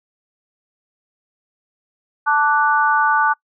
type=chord; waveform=sine; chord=D major; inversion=second; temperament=equal with one note detuned; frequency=880 / 1169.9 / 1480 Hz; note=A5 / D6 / F#6; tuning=0 / -7 / 0 cents; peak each=-17 / -18 / -17 dBFS; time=2.26-3.34 s; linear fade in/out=20 ms; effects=noise-tail reverb RT60 0.1 s tail -24 dB re dry